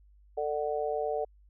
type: harmonic tone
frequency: 148.7 Hz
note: D3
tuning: 22 cents sharp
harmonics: 3 / 4 / 5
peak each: -32 / -33 / -34 dBFS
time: 0.37-1.25 s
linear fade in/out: 10 ms
effects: added 50 Hz sine -56 dBFS peak until 1.49 s